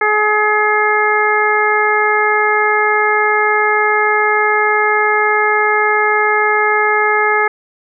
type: harmonic tone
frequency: 423.4 Hz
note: G#4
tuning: 33 cents sharp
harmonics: 1 / 2 / 3 / 4 / 5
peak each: -17 / -17 / -17 / -17 / -17 dBFS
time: 0.01-7.48 s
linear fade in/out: 5 ms
effects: none